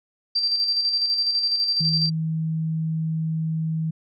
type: tone with tremolo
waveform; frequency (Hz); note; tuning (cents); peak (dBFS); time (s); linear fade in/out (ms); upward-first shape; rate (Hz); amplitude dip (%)
sine; 4699; D8; 0; -18; 0.35-2.1; 10; square; 12; 40
type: tone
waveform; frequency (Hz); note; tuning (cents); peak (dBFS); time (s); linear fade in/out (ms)
sine; 160; D#3; +49; -22; 1.8-3.91; 10
effects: none